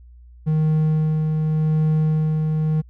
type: tone with tremolo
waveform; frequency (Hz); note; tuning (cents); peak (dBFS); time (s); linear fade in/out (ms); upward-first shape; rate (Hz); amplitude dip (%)
triangle; 155.7; D#3; +2; -13; 0.46-2.82; 20; sine; 0.87; 30
effects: added 60 Hz sine -42 dBFS peak until 2.89 s